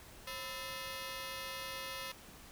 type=ring-modulated tone; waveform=10% pulse; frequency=773 Hz; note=G5; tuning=24 cents flat; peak=-30 dBFS; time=0.27-2.12 s; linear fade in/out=5 ms; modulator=236 Hz; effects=pink hiss -55 dBFS RMS until 2.51 s